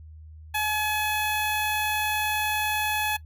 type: tone with notch filter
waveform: 10% pulse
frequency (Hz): 850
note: G#5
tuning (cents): +40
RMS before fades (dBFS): -26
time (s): 0.54-3.17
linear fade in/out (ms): 10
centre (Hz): 4900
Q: 1
effects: noise-tail reverb RT60 0.1 s tail -19 dB re dry + added 78 Hz sine -42 dBFS peak until 3.25 s